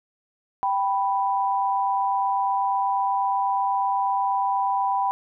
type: tone pair together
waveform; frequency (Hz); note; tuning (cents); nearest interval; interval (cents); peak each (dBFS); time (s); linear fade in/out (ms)
sine; 784 / 987.8; G5 / B5; 0 / 0; major third; 400; -23 / -23; 0.63-5.11; 0
effects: none